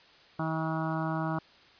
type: harmonic tone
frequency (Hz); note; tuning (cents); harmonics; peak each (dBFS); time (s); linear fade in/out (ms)
160; D#3; +49; 1 / 2 / 4 / 5 / 6 / 7 / 8 / 9; -32 / -35 / -38 / -39 / -40 / -40 / -41 / -42; 0.39-1.39; 5
effects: white hiss -57 dBFS RMS until 1.79 s + resampled to 11025 Hz